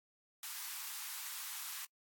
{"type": "high-pass noise", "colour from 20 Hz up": "white", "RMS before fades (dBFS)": -44, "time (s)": [0.43, 1.85], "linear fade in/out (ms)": 2, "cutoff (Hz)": 850, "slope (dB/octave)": 48, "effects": ["noise-tail reverb RT60 0.1 s tail -26 dB re dry", "AAC 64 kbps"]}